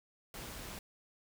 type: noise with amplitude modulation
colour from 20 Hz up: pink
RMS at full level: -44 dBFS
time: 0.34-0.79 s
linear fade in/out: 2 ms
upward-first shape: sine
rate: 196 Hz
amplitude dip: 40%
effects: none